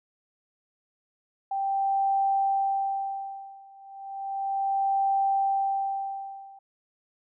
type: tone with tremolo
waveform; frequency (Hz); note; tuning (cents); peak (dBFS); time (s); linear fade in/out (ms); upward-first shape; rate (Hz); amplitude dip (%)
sine; 784; G5; 0; -21; 1.51-6.59; 5; sine; 0.34; 95
effects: none